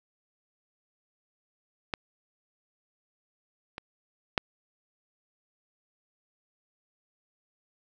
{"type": "clicks", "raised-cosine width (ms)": 0.3, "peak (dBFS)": [-13, -21, -7], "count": 3, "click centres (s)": [1.938, 3.781, 4.378], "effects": []}